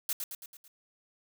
blue noise with echo, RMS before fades -31 dBFS, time 0.09-0.13 s, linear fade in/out 2 ms, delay 110 ms, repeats 5, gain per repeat -5 dB, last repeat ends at 0.68 s, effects none

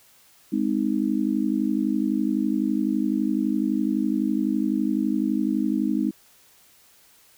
sine chord, Ab major, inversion none, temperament just, 207.7 / 259.6 / 311.5 Hz, Ab3 / C4 / Eb4, 0 / -13 / +2 cents, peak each -25 dBFS, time 0.52-6.11 s, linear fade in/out 10 ms, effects white hiss -56 dBFS RMS until 7.37 s

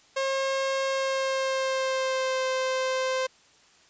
sawtooth tone with pitch glide, 538 to 520.3 Hz, C5 to C5, +48 to -10 cents, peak -21 dBFS, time 0.16-3.27 s, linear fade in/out 10 ms, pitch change -58 cents, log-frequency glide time 0.88-2.46 s, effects white hiss -58 dBFS RMS until 3.89 s + resampled to 16000 Hz

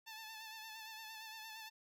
10% pulse tone with vibrato, 880 Hz, A5, in tune, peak -40 dBFS, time 0.06-1.7 s, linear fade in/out 20 ms, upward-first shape sine, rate 8.7 Hz, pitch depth 38 cents each way, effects none

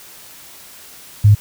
sine tone, 103.83 Hz, G#2, in tune, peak -5 dBFS, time 1.24-1.35 s, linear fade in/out 10 ms, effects white hiss -40 dBFS RMS until 1.4 s

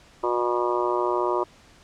harmonic tone, 120.9 Hz, B2, 36 cents flat, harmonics 3 / 4 / 5 / 6 / 7 / 8 / 9 / 10, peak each -25 / -32 / -29 / -38 / -36 / -27 / -32 / -33 dBFS, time 0.23-1.44 s, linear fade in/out 10 ms, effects pink hiss -53 dBFS RMS until 1.83 s + low-pass 7000 Hz 12 dB/octave

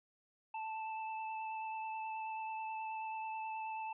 square tone with vibrato, 880 Hz, A5, in tune, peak -40 dBFS, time 0.54-3.93 s, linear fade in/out 5 ms, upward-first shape sine, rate 9.3 Hz, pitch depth 10 cents each way, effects resampled to 8000 Hz

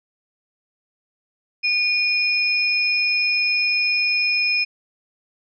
sine tone pair together, 2450 / 5173 Hz, D#7 / E8, -27 / -33 cents, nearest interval octave + minor second, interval 1294 cents, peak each -18 / -23 dBFS, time 1.63-4.65 s, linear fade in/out 20 ms, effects none

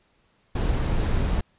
brown noise, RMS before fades -23 dBFS, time 0.55-1.41 s, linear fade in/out 5 ms, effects pink hiss -65 dBFS RMS until 1.58 s + resampled to 8000 Hz

